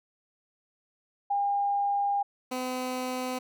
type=tone pair in turn; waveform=sine / 15% pulse; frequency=806 / 254.4 Hz; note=G5 / C4; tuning=+48 / -48 cents; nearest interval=octave + minor sixth; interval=1996 cents; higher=first; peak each=-24 dBFS; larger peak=neither; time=1.3-2.23 / 2.51-3.39 s; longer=first; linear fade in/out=10 ms; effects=none